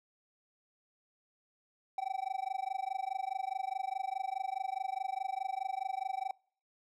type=tone with amplitude modulation; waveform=triangle; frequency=768 Hz; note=G5; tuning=36 cents flat; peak=-28 dBFS; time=1.98-6.31 s; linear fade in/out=2 ms; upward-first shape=sine; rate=24.8 Hz; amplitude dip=100%; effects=noise-tail reverb RT60 0.5 s tail -26 dB re dry